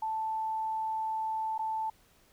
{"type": "tone with dropouts", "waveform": "sine", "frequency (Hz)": 880, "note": "A5", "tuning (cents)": 0, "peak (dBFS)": -30, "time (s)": [0.02, 1.9], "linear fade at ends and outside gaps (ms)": 5, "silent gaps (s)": [1.58, 1.591], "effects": ["pink hiss -64 dBFS RMS until 2.32 s"]}